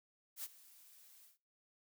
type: noise with ADSR envelope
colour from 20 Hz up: blue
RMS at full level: -42 dBFS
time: 0.36-1.38 s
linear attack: 78 ms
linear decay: 35 ms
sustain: -20 dB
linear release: 140 ms
effects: noise-tail reverb RT60 0.5 s tail -26 dB re dry